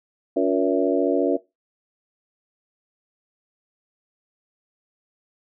harmonic tone with a mistuned harmonic, 94.5 Hz, F#2, 37 cents sharp, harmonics 3 / 4 / 5 / 6 / 7, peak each -22 / -23 / -24 / -25 / -25 dBFS, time 0.36-1.37 s, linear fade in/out 10 ms, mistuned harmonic 4, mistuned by -94 cents, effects noise-tail reverb RT60 0.2 s tail -18 dB re dry

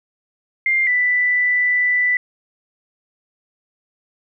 sine tone pair in turn, 2100 / 1982.1 Hz, C7 / B6, +6 / +6 cents, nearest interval minor second, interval 100 cents, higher first, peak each -14 dBFS, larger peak neither, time 0.66-0.87 / 0.87-2.17 s, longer second, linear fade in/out 2 ms, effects none

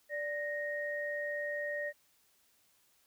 sine tone pair together, 586.4 / 1864.7 Hz, D5 / A#6, -3 / 0 cents, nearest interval octave + minor sixth, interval 2003 cents, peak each -37 / -37 dBFS, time 0.09-1.93 s, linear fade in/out 50 ms, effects white hiss -70 dBFS RMS until 3.06 s

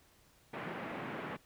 pink band-pass noise, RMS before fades -42 dBFS, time 0.53-1.37 s, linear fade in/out 10 ms, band 150 to 2400 Hz, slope 24 dB/octave, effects pink hiss -66 dBFS RMS until 1.45 s

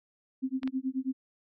sine tone with tremolo, 262.3 Hz, C4, 4 cents sharp, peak -26 dBFS, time 0.42-1.13 s, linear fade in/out 20 ms, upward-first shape sine, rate 9.3 Hz, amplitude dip 100%
clicks, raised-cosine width 0.3 ms, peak -25 dBFS, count 2, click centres 0.632 / 0.676 s
effects none

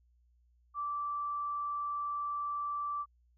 sine tone, 1166 Hz, D6, 13 cents flat, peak -33 dBFS, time 0.74-3.06 s, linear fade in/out 50 ms, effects added 60 Hz sine -65 dBFS peak until 3.37 s

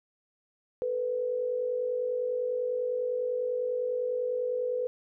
sine tone pair together, 447.8 / 497.8 Hz, A4 / B4, +30 / +14 cents, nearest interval major second, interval 184 cents, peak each -35 / -28 dBFS, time 0.82-4.87 s, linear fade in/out 0 ms, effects none

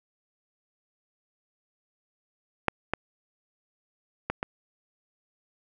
clicks, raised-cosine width 0.5 ms, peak -6 / -10 / -12 / -14 dBFS, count 4, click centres 2.683 / 2.936 / 4.3 / 4.429 s, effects none

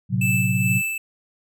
sine chord, F# diminished, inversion first, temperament equal with one note detuned, 111.54 / 130.81 / 185 Hz, A2 / C3 / F#3, +24 / 0 / 0 cents, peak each -23 dBFS, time 0.09-0.82 s, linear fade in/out 50 ms
square tone with tremolo, 2637 Hz, E7, in tune, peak -21 dBFS, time 0.21-0.98 s, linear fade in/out 5 ms, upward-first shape sine, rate 2.3 Hz, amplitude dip 45%
effects none

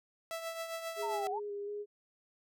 sawtooth tone with tremolo, 659.3 Hz, E5, in tune, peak -32 dBFS, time 0.31-1.27 s, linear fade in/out 0 ms, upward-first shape triangle, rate 7.5 Hz, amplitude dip 60%
sine tone with vibrato, 409.7 Hz, G#4, 24 cents flat, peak -37 dBFS, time 0.96-1.86 s, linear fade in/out 50 ms, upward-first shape square, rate 2.8 Hz, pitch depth 16 cents each way
sine linear two-way sweep, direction down then up, 944 to 725 to 944 Hz, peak -35 dBFS, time 1.02-1.4 s, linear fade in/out 20 ms, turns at 1.31 s
effects none

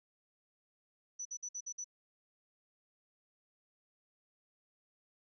sine tone bursts, 5950 Hz, F#8, 9 cents sharp, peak -39 dBFS, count 6, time 1.19-1.844 s, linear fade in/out 10 ms, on 64 ms, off 54 ms, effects none

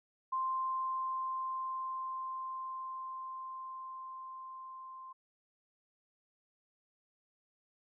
sine tone with level ramp, 1046.5 Hz, C6, in tune, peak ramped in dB -31 to -46 dBFS, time 0.32-5.13 s, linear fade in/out 10 ms, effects none

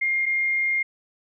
sine tone pair in turn, 2122 / 2122 Hz, C7 / C7, +24 / +24 cents, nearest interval unison, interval 0 cents, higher neither, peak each -20 dBFS, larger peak neither, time 0.01-0.26 / 0.26-0.83 s, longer second, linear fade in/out 10 ms, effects none

